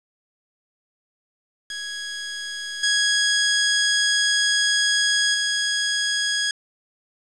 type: tone with level steps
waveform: 15% pulse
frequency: 1661.2 Hz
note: G#6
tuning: in tune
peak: -23 / -11 / -14 dBFS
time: 1.7-6.51 s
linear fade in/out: 2 ms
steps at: 2.83 / 5.34 s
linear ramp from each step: 5 ms
effects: resampled to 24000 Hz + 7-bit